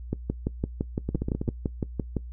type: two click trains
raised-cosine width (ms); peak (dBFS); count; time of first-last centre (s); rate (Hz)
3; -15 / -13; 7 / 13; 1.09-1.48 / 0.13-2.167; 15.4 / 5.89
effects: noise-tail reverb RT60 0.1 s tail -20 dB re dry + added 60 Hz sine -36 dBFS peak until 2.32 s